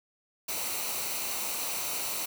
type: noise with comb filter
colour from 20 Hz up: white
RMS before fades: -33 dBFS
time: 0.48-2.26 s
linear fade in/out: 10 ms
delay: 0.59 ms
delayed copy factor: -0.55
effects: none